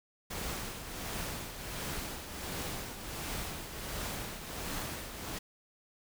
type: noise with tremolo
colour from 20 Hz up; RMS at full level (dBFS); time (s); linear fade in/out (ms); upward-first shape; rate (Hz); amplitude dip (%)
pink; -37; 0.3-5.39; 10; triangle; 1.4; 60
effects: none

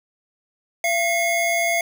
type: tone pair together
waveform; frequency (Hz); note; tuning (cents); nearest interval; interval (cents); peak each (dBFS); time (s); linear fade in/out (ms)
square; 680 / 2159; F5 / C#7; -46 / -46; octave + minor sixth; 2000; -22; 0.84-1.81; 2
effects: none

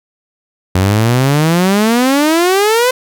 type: exponential sweep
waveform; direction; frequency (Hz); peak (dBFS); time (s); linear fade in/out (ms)
sawtooth; up; 89.9 to 516; -5; 0.75-2.91; 5
effects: none

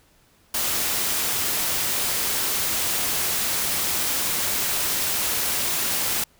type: noise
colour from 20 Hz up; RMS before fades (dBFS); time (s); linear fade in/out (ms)
white; -24; 0.54-6.24; 5
effects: pink hiss -59 dBFS RMS until 6.39 s

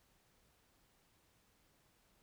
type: silence
effects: pink hiss -73 dBFS RMS until 2.22 s

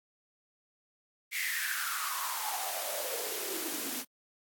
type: noise with high-pass filter sweep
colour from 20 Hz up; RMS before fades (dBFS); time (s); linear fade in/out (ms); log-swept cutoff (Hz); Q
white; -35; 1.31-4.05; 50; 2200 to 240; 9.2
effects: AAC 64 kbps

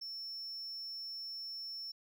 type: tone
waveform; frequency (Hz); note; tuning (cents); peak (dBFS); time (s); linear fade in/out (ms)
triangle; 5400; E8; +41; -40; 0.01-1.92; 10
effects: none

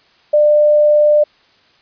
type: tone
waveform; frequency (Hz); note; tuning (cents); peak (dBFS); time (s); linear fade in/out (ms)
sine; 597; D5; +28; -7; 0.33-1.24; 10
effects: white hiss -52 dBFS RMS until 1.81 s + resampled to 11025 Hz

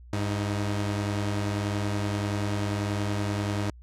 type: tone pair together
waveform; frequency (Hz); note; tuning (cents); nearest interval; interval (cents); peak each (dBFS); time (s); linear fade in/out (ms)
sawtooth; 101.67 / 315.4; G#2 / D#4; -36 / +24; octave + minor sixth; 1960; -23 / -30; 0.13-3.7; 0
effects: added 60 Hz sine -45 dBFS peak until 3.82 s + low-pass 9000 Hz 12 dB/octave

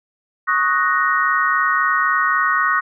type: chord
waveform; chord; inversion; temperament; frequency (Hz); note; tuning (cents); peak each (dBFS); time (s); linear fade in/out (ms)
sine; D# minor seventh; third; equal with one note detuned; 1108.7 / 1252.4 / 1480 / 1864.7; C#6 / D#6 / F#6 / A#6; 0 / +11 / 0 / 0; -20; 0.47-2.81; 20
effects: none

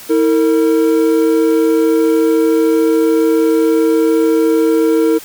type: tone pair together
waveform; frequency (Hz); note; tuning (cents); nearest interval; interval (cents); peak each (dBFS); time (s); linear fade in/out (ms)
triangle; 322.9 / 456.7; E4 / A#4; -36 / -36; tritone; 600; -10; 0.09-5.19; 20
effects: white hiss -34 dBFS RMS until 5.24 s

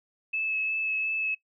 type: tone with vibrato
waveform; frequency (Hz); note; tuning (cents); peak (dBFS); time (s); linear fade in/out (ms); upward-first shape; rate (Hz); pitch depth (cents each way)
sine; 2603; E7; -22; -26; 0.33-1.35; 10; sine; 2.8; 12
effects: noise-tail reverb RT60 0.1 s tail -19 dB re dry

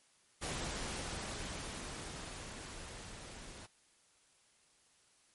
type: noise with level ramp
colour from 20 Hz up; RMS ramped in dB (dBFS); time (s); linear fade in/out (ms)
pink; -39 to -51; 0.41-3.67; 20
effects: white hiss -69 dBFS RMS until 5.34 s + MP3 48 kbps

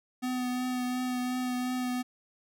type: tone with vibrato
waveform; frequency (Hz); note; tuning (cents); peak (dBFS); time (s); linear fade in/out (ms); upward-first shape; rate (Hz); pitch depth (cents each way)
square; 250.9; B3; +28; -30; 0.22-2.03; 20; triangle; 2.8; 19
effects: none

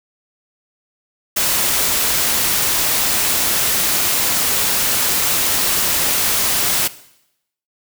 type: noise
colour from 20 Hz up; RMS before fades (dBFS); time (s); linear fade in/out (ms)
white; -17; 1.36-6.88; 10
effects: noise-tail reverb RT60 0.8 s tail -17 dB re dry

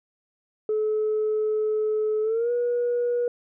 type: tone with pitch glide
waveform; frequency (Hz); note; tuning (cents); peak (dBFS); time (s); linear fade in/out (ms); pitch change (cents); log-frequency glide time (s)
sine; 430 to 482.7; A4 to B4; -40 to -40; -20; 0.69-3.28; 2; +200; 2.22-2.51
effects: tanh soft clip ceiling -18 dBFS

